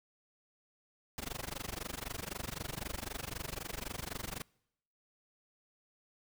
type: noise with amplitude modulation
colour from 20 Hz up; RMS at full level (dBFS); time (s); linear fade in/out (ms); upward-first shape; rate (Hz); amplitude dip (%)
pink; -38; 1.18-4.42; 0; sine; 23.9; 100
effects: noise-tail reverb RT60 0.8 s tail -26 dB re dry